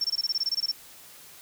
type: tone bursts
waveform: sine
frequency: 5430 Hz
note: F8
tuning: 50 cents flat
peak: -23 dBFS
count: 13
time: 0.01-0.716 s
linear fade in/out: 5 ms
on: 34 ms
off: 22 ms
effects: white hiss -49 dBFS RMS until 1.41 s